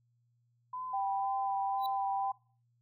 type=tone with vibrato; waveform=sine; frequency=1000 Hz; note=B5; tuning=21 cents sharp; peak=-37 dBFS; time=0.73-2.32 s; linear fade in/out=5 ms; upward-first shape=sine; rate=2 Hz; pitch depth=36 cents each way
type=tone; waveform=sine; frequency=784 Hz; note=G5; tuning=in tune; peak=-31 dBFS; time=0.93-2.32 s; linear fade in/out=10 ms
type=tone with exponential growth; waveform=square; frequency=3924 Hz; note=B7; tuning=12 cents flat; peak=-38 dBFS; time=1.78-1.86 s; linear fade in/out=1 ms; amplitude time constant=17 ms
effects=noise-tail reverb RT60 0.4 s tail -21 dB re dry + added 119 Hz sine -70 dBFS peak until 2.81 s